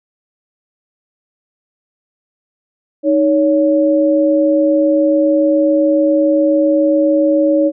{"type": "tone pair together", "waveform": "sine", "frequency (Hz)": [311.1, 561.7], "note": ["D#4", "C#5"], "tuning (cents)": [0, 23], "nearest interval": "minor seventh", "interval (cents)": 1023, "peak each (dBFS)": -12, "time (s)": [3.03, 7.72], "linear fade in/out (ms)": 50, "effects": []}